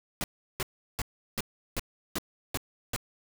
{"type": "noise bursts", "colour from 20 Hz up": "pink", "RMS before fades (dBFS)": -31, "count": 8, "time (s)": [0.21, 2.962], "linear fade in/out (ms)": 0, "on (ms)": 29, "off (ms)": 360, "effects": []}